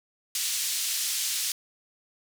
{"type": "band-pass noise", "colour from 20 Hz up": "white", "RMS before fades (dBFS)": -29, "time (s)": [0.35, 1.52], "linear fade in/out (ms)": 2, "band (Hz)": [3200, 9100], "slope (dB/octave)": 12, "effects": []}